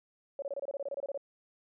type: tone bursts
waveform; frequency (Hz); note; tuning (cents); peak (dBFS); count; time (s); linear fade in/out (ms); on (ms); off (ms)
sine; 560; C#5; +18; -33; 14; 0.39-1.176; 2; 32; 26
effects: none